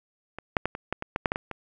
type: clicks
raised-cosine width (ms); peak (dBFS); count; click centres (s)
0.5; -21 / -6 / -10 / -19 / -12 / -17 / -11 / -7 / -10 / -14 / -19; 11; 0.386 / 0.568 / 0.656 / 0.751 / 0.926 / 1.024 / 1.161 / 1.258 / 1.319 / 1.359 / 1.513
effects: none